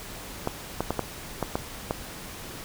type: clicks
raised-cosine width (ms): 1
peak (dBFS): -11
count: 7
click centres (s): 0.474 / 0.806 / 0.906 / 0.993 / 1.427 / 1.555 / 1.909
effects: pink hiss -40 dBFS RMS until 2.64 s